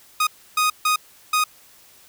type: tone bursts at uneven times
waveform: sawtooth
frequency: 1244.5 Hz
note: D#6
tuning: in tune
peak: -13 dBFS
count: 4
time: 0.2-0.27 / 0.57-0.7 / 0.85-0.96 / 1.33-1.44 s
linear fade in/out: 5 ms
effects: white hiss -51 dBFS RMS until 2.08 s